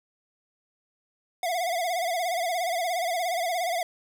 square tone with vibrato, 698.5 Hz, F5, in tune, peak -26 dBFS, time 1.43-3.83 s, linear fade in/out 2 ms, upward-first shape sine, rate 17 Hz, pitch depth 99 cents each way, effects none

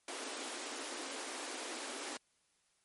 pink high-pass noise, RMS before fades -43 dBFS, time 0.08-2.17 s, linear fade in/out 2 ms, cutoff 250 Hz, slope 96 dB/octave, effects white hiss -75 dBFS RMS until 2.84 s + MP3 48 kbps

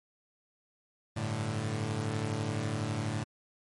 sawtooth chord, G suspended second, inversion none, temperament equal, 98 / 110 / 146.83 Hz, G2 / A2 / D3, 0 / 0 / 0 cents, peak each -35 / -29 / -33 dBFS, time 1.16-3.24 s, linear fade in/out 10 ms, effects MP3 48 kbps

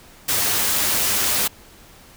white noise with comb filter, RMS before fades -20 dBFS, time 0.28-1.48 s, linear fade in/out 10 ms, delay 9.8 ms, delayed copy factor +0.5, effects pink hiss -47 dBFS RMS until 2.16 s

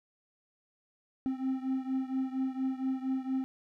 triangle beating tone pair, 261.6 / 265.9 Hz, C4 / C4, 0 / +28 cents, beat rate 4.3 Hz, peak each -30 / -33 dBFS, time 1.26-3.44 s, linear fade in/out 0 ms, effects none

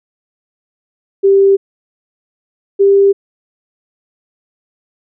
sine tone pair in turn, 392.7 / 396.3 Hz, G4 / G4, +3 / +19 cents, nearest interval unison, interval 16 cents, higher second, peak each -5 dBFS, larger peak neither, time 1.23-1.57 / 2.79-3.13 s, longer neither, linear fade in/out 20 ms, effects none

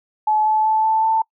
sine tone with pitch steps, 858 / 865.5 / 873 / 880.6 / 888.3 Hz, A5 / A5 / A5 / A5 / A5, -44 / -29 / -14 / +1 / +16 cents, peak -14 dBFS, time 0.27-1.22 s, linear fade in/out 5 ms, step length 190 ms, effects noise-tail reverb RT60 0.1 s tail -25 dB re dry

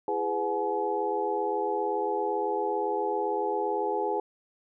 sine tone cluster, 335.7 / 413.5 / 501 / 732 / 852 Hz, E4 / G#4 / B4 / F#5 / G#5, +32 / -8 / +25 / -19 / +44 cents, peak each -36 / -30 / -33 / -37 / -30 dBFS, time 0.08-4.2 s, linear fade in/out 2 ms, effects none

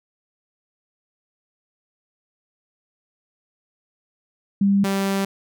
sine / sawtooth tone pair in turn, 198.6 / 195.64 Hz, G3 / G3, +23 / -3 cents, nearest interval unison, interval 26 cents, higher first, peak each -14 / -16 dBFS, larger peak first, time 4.61-4.84 / 4.84-5.25 s, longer second, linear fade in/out 5 ms, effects none

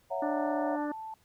sine chord, F# dominant seventh, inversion second, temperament just, 555 / 666 / 740 / 925 Hz, C#5 / E5 / F#5 / A#5, +2 / +18 / 0 / -14 cents, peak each -35 / -35 / -36 / -38 dBFS, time 0.1-0.77 s, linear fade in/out 20 ms
harmonic tone, 295.6 Hz, D4, 11 cents sharp, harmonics 1 / 2 / 3 / 4 / 5 / 6, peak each -32 / -38 / -42 / -44 / -46 / -48 dBFS, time 0.22-0.92 s, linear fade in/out 5 ms
sine tone, 880 Hz, A5, in tune, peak -38 dBFS, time 0.72-1.14 s, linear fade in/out 2 ms
effects pink hiss -67 dBFS RMS until 1.24 s

